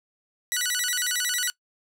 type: tone with vibrato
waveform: 10% pulse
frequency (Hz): 1700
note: G#6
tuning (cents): +40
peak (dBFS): -15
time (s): 0.52-1.5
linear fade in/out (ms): 0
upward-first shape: square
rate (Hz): 11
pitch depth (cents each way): 240
effects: noise-tail reverb RT60 0.1 s tail -21 dB re dry